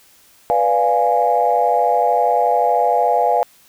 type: chord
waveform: sine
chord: B diminished seventh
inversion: none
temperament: equal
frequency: 493.9 / 587.3 / 698.5 / 830.6 Hz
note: B4 / D5 / F5 / Ab5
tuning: 0 / 0 / 0 / 0 cents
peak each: -19 / -21 / -16 / -17 dBFS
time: 0.5-3.43 s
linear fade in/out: 0 ms
effects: tanh soft clip ceiling -3 dBFS + white hiss -51 dBFS RMS until 3.68 s